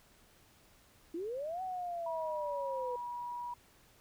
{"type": "linear two-way sweep", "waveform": "sine", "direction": "up then down", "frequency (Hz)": [315.8, 756, 489.1], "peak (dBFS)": -36, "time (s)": [1.14, 2.96], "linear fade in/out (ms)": 5, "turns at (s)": 1.62}
{"type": "tone", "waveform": "sine", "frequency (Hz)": 966, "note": "B5", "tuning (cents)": -39, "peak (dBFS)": -38, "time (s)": [2.06, 3.54], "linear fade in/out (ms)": 5}
{"effects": ["pink hiss -64 dBFS RMS until 4 s"]}